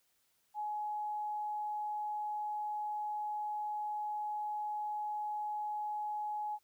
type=tone; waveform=sine; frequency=842 Hz; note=G#5; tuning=24 cents sharp; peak=-35 dBFS; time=0.54-6.59 s; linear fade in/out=50 ms; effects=white hiss -75 dBFS RMS until 6.63 s